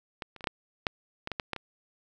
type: clicks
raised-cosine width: 0.3 ms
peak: -19 / -30 / -30 / -17 / -12 / -10 / -18 / -17 / -14 / -15 / -21 dBFS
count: 11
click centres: 0.222 / 0.363 / 0.408 / 0.442 / 0.472 / 0.868 / 1.274 / 1.317 / 1.398 / 1.533 / 1.563 s
effects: none